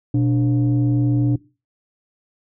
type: tone pair together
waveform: sine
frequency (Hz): 122.03 / 293.7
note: B2 / D4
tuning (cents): -20 / 0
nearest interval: octave + minor third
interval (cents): 1520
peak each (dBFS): -15 / -17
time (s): 0.14-1.36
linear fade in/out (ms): 5
effects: noise-tail reverb RT60 0.3 s tail -20 dB re dry + tanh soft clip ceiling -11 dBFS